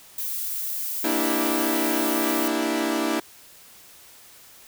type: noise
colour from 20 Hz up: violet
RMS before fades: -29 dBFS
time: 0.18-2.48 s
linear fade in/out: 2 ms
type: chord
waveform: sawtooth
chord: E half-diminished seventh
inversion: second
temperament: equal with one note detuned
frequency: 233.1 / 293.7 / 327 / 392 Hz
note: Bb3 / D4 / E4 / G4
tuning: 0 / 0 / -14 / 0 cents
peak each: -26 / -23 / -22 / -28 dBFS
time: 1.04-3.2 s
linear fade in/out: 5 ms
effects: white hiss -49 dBFS RMS until 4.67 s